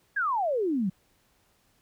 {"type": "exponential sweep", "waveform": "sine", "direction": "down", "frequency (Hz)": [1693, 175.2], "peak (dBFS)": -24, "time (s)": [0.16, 0.9], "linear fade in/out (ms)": 10, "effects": ["pink hiss -67 dBFS RMS until 1.81 s"]}